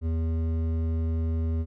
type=tone with hard clipping; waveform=triangle; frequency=81.3 Hz; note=E2; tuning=23 cents flat; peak=-26 dBFS; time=0.01-1.66 s; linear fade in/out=50 ms; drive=14 dB; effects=none